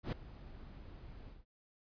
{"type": "noise with ADSR envelope", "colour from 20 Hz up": "brown", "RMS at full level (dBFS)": -32, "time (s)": [0.03, 1.45], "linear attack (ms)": 93, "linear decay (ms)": 8, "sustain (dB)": -19, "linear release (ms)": 170, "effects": ["resampled to 11025 Hz"]}